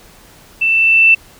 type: tone with level ramp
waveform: sine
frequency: 2666 Hz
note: E7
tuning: 19 cents sharp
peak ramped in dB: -11 to -4 dBFS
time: 0.61-1.15 s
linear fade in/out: 10 ms
effects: pink hiss -43 dBFS RMS until 1.39 s